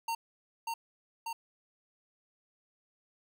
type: tone with echo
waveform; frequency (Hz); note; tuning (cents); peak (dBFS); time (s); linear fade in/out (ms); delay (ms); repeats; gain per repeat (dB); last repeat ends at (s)
square; 917; A#5; -29; -32; 0.08-0.15; 5; 590; 2; -2; 1.33
effects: none